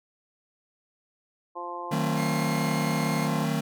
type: harmonic tone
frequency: 174.61 Hz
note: F3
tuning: in tune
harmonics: 2 / 3 / 4 / 5 / 6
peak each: -41 / -41 / -41 / -38 / -36 dBFS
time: 1.55-3.46 s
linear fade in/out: 20 ms
type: chord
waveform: square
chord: D# diminished seventh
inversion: none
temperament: just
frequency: 155.56 / 186.68 / 224 / 268.8 Hz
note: D#3 / F#3 / A3 / C4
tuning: 0 / +16 / +31 / +47 cents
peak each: -29 / -33 / -31 / -34 dBFS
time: 1.91-3.61 s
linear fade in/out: 10 ms
type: tone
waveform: sawtooth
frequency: 2132 Hz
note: C7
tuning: 32 cents sharp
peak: -32 dBFS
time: 2.15-3.29 s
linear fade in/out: 50 ms
effects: none